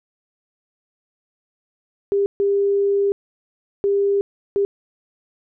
sine tone bursts at uneven times, 400 Hz, G4, 35 cents sharp, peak -15 dBFS, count 4, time 2.12-2.26 / 2.4-3.12 / 3.84-4.21 / 4.56-4.65 s, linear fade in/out 0 ms, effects none

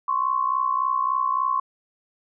sine tone pair together, 1045.2 / 1108.7 Hz, C6 / C#6, -2 / 0 cents, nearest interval minor second, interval 102 cents, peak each -23 dBFS, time 0.08-1.6 s, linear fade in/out 5 ms, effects none

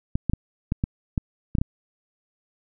clicks, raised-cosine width 5 ms, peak -10 dBFS, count 9, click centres 0.155 / 0.297 / 0.335 / 0.721 / 0.839 / 1.178 / 1.552 / 1.585 / 1.615 s, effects none

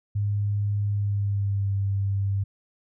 sine tone with pitch glide, 102.4 to 98.8 Hz, G#2 to G2, -24 to +14 cents, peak -22 dBFS, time 0.15-2.44 s, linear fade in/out 10 ms, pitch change -62 cents, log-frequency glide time 0.88-1.73 s, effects none

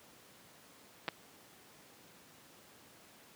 clicks, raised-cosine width 0.3 ms, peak -19 dBFS, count 2, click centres 1.081 / 1.087 s, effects pink hiss -59 dBFS RMS until 3.35 s + high-pass 150 Hz 12 dB/octave

